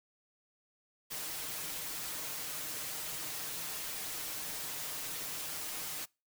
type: noise with comb filter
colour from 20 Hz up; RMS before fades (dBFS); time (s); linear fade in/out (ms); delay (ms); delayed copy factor
white; -40; 1.1-6.06; 20; 6.5; +0.6
effects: noise-tail reverb RT60 0.3 s tail -26 dB re dry